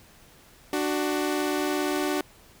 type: tone pair together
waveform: sawtooth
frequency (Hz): 296.2 / 373.4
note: D4 / F#4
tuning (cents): +15 / +16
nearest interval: major third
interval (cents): 401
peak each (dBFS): -23 / -24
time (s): 0.73-2.21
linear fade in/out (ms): 2
effects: pink hiss -54 dBFS RMS until 2.6 s